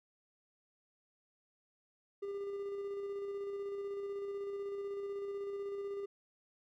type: tone with tremolo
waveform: triangle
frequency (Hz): 400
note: G4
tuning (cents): +35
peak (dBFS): -35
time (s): 2.22-6.06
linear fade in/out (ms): 10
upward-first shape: square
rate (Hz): 16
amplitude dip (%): 25
effects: none